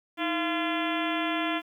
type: harmonic tone with a mistuned harmonic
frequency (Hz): 342.6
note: F4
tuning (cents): -33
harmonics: 1 / 2 / 3 / 4 / 5 / 6 / 7 / 8 / 9 / 10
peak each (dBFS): -30 / -33 / -35 / -36 / -37 / -38 / -38 / -39 / -40 / -40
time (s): 0.17-1.62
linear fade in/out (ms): 50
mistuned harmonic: 1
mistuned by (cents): -130
effects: 10-bit